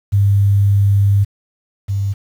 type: tone pair in turn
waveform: sine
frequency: 100.1 / 99.35 Hz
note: G2 / G2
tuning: +37 / +24 cents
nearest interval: unison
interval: 13 cents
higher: first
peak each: -9 / -15 dBFS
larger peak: first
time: 0.12-1.25 / 1.88-2.14 s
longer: first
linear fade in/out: 20 ms
effects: 7-bit